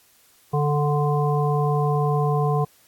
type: harmonic tone with a mistuned harmonic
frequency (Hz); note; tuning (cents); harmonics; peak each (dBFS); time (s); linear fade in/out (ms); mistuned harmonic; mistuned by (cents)
146.83; D3; 0; 1 / 3 / 5 / 7; -20 / -25 / -27 / -28; 0.53-2.65; 10; 7; +15
effects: white hiss -57 dBFS RMS until 2.87 s + AAC 64 kbps